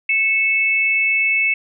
sine tone pair together, 2206 / 2623 Hz, C#7 / E7, -9 / -9 cents, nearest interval minor third, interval 300 cents, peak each -17 dBFS, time 0.09-1.54 s, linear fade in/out 5 ms, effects none

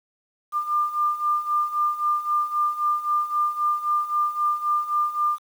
sine beating tone pair, 1196 / 1199.8 Hz, D6 / D6, +31 / +37 cents, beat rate 3.8 Hz, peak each -26 / -22 dBFS, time 0.52-5.39 s, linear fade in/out 50 ms, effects 8-bit

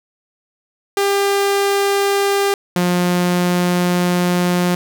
sawtooth tone pair in turn, 398.9 / 177.69 Hz, G4 / F3, +30 / +30 cents, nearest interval octave + major second, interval 1400 cents, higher first, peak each -10 dBFS, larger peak neither, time 0.97-2.54 / 2.76-4.75 s, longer second, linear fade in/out 2 ms, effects none

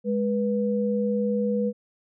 sine tone pair together, 207.7 / 488.6 Hz, G#3 / B4, 0 / -19 cents, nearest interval octave + minor third, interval 1481 cents, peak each -24 / -25 dBFS, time 0.04-1.73 s, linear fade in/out 50 ms, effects none

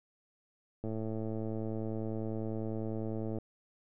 click train, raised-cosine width 2 ms, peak -25 dBFS, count 281, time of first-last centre 0.84-3.385 s, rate 110 Hz, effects none

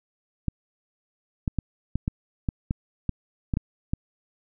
clicks, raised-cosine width 5 ms, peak -12 dBFS, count 11, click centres 0.483 / 1.478 / 1.587 / 1.956 / 2.079 / 2.488 / 2.709 / 3.093 / 3.538 / 3.571 / 3.935 s, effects none

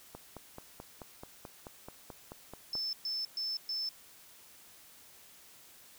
click train, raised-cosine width 1 ms, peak -30 dBFS, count 13, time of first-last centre 0.15-2.753 s, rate 4.61 Hz
sine tone bursts, 5274 Hz, E8, in tune, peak -33 dBFS, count 4, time 2.73-3.89 s, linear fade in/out 2 ms, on 200 ms, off 120 ms
effects white hiss -57 dBFS RMS until 5.98 s

